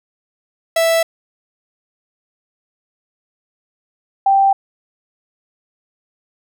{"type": "tone pair in turn", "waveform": ["45% pulse", "sine"], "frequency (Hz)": [659.3, 784], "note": ["E5", "G5"], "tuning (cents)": [0, 0], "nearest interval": "minor third", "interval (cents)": 300, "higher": "second", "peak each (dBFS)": [-12, -9], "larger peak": "second", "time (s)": [[0.76, 1.03], [4.26, 4.53]], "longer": "neither", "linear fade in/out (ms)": 5, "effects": []}